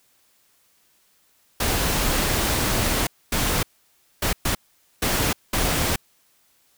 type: noise bursts at uneven times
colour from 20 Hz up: pink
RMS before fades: -22 dBFS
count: 6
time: 1.6-3.07 / 3.32-3.63 / 4.22-4.33 / 4.45-4.55 / 5.02-5.33 / 5.53-5.96 s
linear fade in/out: 5 ms
effects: white hiss -62 dBFS RMS until 6.77 s